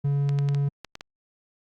triangle tone, 141.5 Hz, C#3, 36 cents sharp, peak -19 dBFS, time 0.04-0.69 s, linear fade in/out 10 ms
clicks, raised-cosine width 0.2 ms, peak -20 dBFS, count 7, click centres 0.292 / 0.388 / 0.488 / 0.547 / 0.847 / 0.954 / 1.009 s
effects Opus 48 kbps

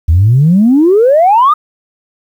sine exponential sweep, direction up, 75.7 to 1264 Hz, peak -3 dBFS, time 0.08-1.54 s, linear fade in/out 10 ms, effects tanh soft clip ceiling 0 dBFS + 7-bit

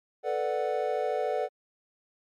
triangle chord, B minor seventh, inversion third, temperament equal, 440 / 493.9 / 587.3 / 740 Hz, A4 / B4 / D5 / F#5, 0 / 0 / 0 / 0 cents, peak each -30 dBFS, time 0.23-1.49 s, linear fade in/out 50 ms, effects MP3 96 kbps

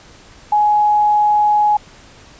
sine tone, 838 Hz, G#5, 15 cents sharp, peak -10 dBFS, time 0.52-1.77 s, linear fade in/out 5 ms, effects pink hiss -43 dBFS RMS until 2.39 s + resampled to 16000 Hz

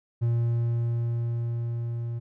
triangle tone with level ramp, 117.5 Hz, A#2, 14 cents sharp, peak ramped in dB -19 to -27 dBFS, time 0.21-2.2 s, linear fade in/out 20 ms, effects none

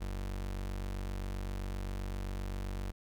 35% pulse tone, 47.66 Hz, G1, 48 cents flat, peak -34 dBFS, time 0-2.92 s, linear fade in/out 20 ms, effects none

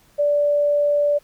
sine tone, 583 Hz, D5, 13 cents flat, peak -15 dBFS, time 0.18-1.19 s, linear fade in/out 20 ms, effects pink hiss -56 dBFS RMS until 1.23 s

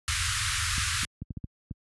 pink band-stop noise, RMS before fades -27 dBFS, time 0.08-1.05 s, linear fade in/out 0 ms, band 110 to 1200 Hz, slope 48 dB/octave
clicks, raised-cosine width 5 ms, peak -22 dBFS, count 7, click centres 0.781 / 1.034 / 1.22 / 1.307 / 1.372 / 1.442 / 1.711 s
effects high-pass 60 Hz 12 dB/octave + resampled to 24000 Hz

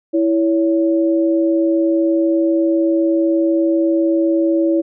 sine tone pair together, 329.6 / 562.4 Hz, E4 / C#5, 0 / +25 cents, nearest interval major sixth, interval 925 cents, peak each -13 / -19 dBFS, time 0.13-4.82 s, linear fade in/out 20 ms, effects none

